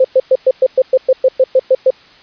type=tone bursts; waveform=sine; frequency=520 Hz; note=C5; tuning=11 cents flat; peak=-5 dBFS; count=13; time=0-1.905 s; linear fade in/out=5 ms; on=45 ms; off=110 ms; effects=white hiss -43 dBFS RMS until 2.22 s + resampled to 11025 Hz